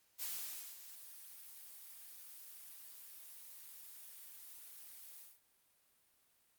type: noise with ADSR envelope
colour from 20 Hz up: blue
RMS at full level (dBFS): -41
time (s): 0.18-5.4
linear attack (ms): 43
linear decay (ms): 540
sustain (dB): -13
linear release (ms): 200
effects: white hiss -74 dBFS RMS until 6.58 s + Opus 48 kbps